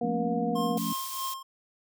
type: harmonic tone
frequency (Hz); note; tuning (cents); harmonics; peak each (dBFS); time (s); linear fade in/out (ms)
238; A#3; +36; 1 / 2 / 3; -32 / -32 / -32; 0.01-0.78; 5
type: chord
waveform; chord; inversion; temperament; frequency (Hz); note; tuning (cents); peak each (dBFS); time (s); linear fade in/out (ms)
sine; F augmented; none; equal; 174.61 / 220 / 277.2; F3 / A3 / C#4; 0 / 0 / 0; -34 / -32 / -35; 0.03-0.93; 5
type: tone with tremolo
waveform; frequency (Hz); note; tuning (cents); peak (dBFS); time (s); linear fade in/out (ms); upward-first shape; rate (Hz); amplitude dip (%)
square; 1064; C6; +29; -31; 0.55-1.43; 10; triangle; 3.2; 75
type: high-pass noise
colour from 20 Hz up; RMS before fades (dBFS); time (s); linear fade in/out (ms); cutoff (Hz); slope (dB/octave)
white; -38; 0.77-1.34; 5; 3400; 12
effects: none